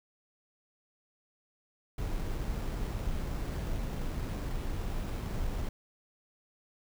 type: noise with sample-and-hold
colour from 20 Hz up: brown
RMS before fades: -34 dBFS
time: 1.98-5.69 s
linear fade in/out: 5 ms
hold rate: 6300 Hz
effects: none